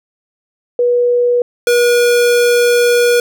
sine / square tone pair in turn, 486 / 481.5 Hz, B4 / B4, -28 / -44 cents, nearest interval unison, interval 16 cents, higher first, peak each -9 dBFS, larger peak neither, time 0.79-1.42 / 1.67-3.2 s, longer second, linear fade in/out 2 ms, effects none

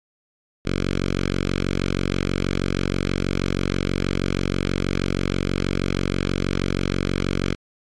5% pulse tone with notch filter, 46.25 Hz, F#1, in tune, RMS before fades -23 dBFS, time 0.65-7.55 s, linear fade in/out 10 ms, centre 780 Hz, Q 0.7, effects low-pass 5000 Hz 12 dB/octave + AAC 32 kbps

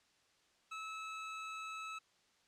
25% pulse tone, 1300 Hz, E6, 24 cents flat, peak -39 dBFS, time 0.71-1.99 s, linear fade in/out 10 ms, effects white hiss -72 dBFS RMS until 2.47 s + low-pass 6000 Hz 12 dB/octave

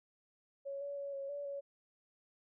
sine tone with pitch steps, 555 / 567 / 562 / 551 / 573 / 561 Hz, C#5 / C#5 / C#5 / C#5 / D5 / C#5, +2 / +39 / +24 / -11 / -43 / +21 cents, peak -39 dBFS, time 0.65-1.61 s, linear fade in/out 20 ms, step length 160 ms, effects none

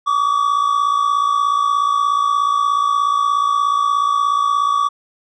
triangle tone pair together, 1138.2 / 1195 Hz, C#6 / D6, +45 / +30 cents, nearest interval minor second, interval 85 cents, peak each -13 / -18 dBFS, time 0.06-4.89 s, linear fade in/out 20 ms, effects resampled to 22050 Hz

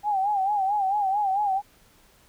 sine tone with vibrato, 799 Hz, G5, 33 cents sharp, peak -21 dBFS, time 0.03-1.62 s, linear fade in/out 50 ms, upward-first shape sine, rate 4.5 Hz, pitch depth 96 cents each way, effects pink hiss -58 dBFS RMS until 2.28 s

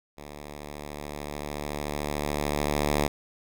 5% pulse tone with level ramp, 73.6 Hz, D2, 4 cents sharp, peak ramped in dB -30 to -11 dBFS, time 0.17-3.08 s, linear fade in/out 10 ms, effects none

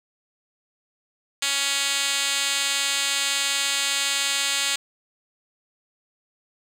5% pulse tone with band-pass filter, 278.7 Hz, C#4, 9 cents sharp, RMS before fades -24 dBFS, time 1.42-4.76 s, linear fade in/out 5 ms, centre 5600 Hz, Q 1.7, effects none

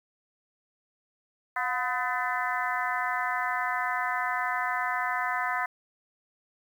harmonic tone with a mistuned harmonic, 252.6 Hz, B3, 39 cents sharp, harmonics 3 / 4 / 5 / 6 / 7 / 8, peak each -33 / -32 / -34 / -35 / -33 / -36 dBFS, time 1.56-5.66 s, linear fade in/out 5 ms, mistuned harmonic 3, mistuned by -76 cents, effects 9-bit

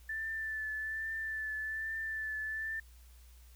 sine tone with vibrato, 1760 Hz, A6, in tune, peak -35 dBFS, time 0.09-2.8 s, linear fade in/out 5 ms, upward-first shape triangle, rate 1.2 Hz, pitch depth 28 cents each way, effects added 60 Hz sine -54 dBFS peak until 3.55 s + white hiss -65 dBFS RMS until 3.55 s

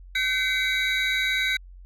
triangle tone cluster, 1533 / 2055 / 2263 / 3859 Hz, G6 / C7 / C#7 / B7, -39 / -32 / +35 / -41 cents, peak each -26 dBFS, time 0.15-1.57 s, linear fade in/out 5 ms, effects added 45 Hz sine -42 dBFS peak until 1.85 s

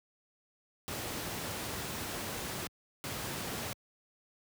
pink noise bursts at uneven times, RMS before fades -38 dBFS, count 2, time 0.88-2.67 / 3.04-3.73 s, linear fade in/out 0 ms, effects high-pass 80 Hz 12 dB/octave

